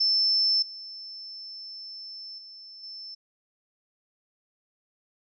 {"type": "tone with level steps", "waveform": "sine", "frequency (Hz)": 5300, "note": "E8", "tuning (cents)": 9, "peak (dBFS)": [-20, -38, -43, -38], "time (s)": [0, 3.15], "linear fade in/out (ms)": 10, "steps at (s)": [0.62, 2.38, 2.83], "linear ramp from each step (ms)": 5, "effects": []}